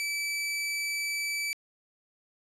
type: tone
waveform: sawtooth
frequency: 2310 Hz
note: D7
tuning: 29 cents flat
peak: -26 dBFS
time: 0-1.53 s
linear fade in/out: 0 ms
effects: low-pass 12000 Hz 12 dB/octave

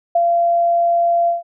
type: tone with ADSR envelope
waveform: sine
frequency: 686 Hz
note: F5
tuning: 31 cents flat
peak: -10 dBFS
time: 0.15-1.43 s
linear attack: 7 ms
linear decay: 35 ms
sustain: -2 dB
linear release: 150 ms
effects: none

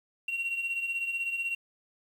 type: beating tone pair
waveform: sine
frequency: 2730 / 2746 Hz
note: F7 / F7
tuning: -40 / -30 cents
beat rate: 16 Hz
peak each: -35 / -29 dBFS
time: 0.28-1.55 s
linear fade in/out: 5 ms
effects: tanh soft clip ceiling -26 dBFS + 9-bit

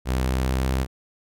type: tone with pitch glide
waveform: sawtooth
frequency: 64 to 65.38 Hz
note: C2 to C2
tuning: -38 to -1 cents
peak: -17 dBFS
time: 0.05-0.87 s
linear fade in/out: 50 ms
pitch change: +37 cents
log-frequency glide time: 0.16-0.75 s
effects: none

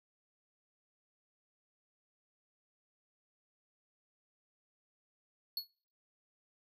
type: tone with exponential decay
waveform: square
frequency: 4362 Hz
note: C#8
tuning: 29 cents flat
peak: -32 dBFS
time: 5.57-5.7 s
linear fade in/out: 2 ms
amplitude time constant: 27 ms
effects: noise-tail reverb RT60 0.5 s tail -26 dB re dry

